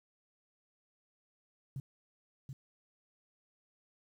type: tone with echo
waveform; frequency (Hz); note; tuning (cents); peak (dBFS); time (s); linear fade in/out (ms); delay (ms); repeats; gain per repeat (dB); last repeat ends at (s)
sine; 134.4; C3; +47; -37; 1.76-1.8; 2; 730; 1; -4; 2.53
effects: 11-bit